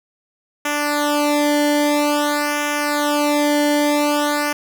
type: tone with flanger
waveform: sawtooth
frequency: 293.7 Hz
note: D4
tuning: in tune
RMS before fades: -18 dBFS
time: 0.65-4.53 s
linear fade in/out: 5 ms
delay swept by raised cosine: 0.23 to 0.79 ms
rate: 0.5 Hz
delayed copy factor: -1
effects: none